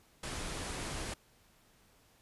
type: low-pass noise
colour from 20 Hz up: pink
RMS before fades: -40 dBFS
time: 0.23-1.14 s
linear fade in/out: 5 ms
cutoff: 11000 Hz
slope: 96 dB/octave
effects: pink hiss -66 dBFS RMS until 2.21 s + resampled to 32000 Hz